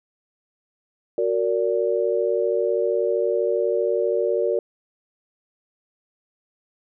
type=chord; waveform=sine; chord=Gb augmented; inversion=none; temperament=just; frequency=370 / 462.5 / 578.1 Hz; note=Gb4 / Bb4 / D5; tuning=0 / -14 / -27 cents; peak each=-24 / -22 / -24 dBFS; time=1.18-4.59 s; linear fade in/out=2 ms; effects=none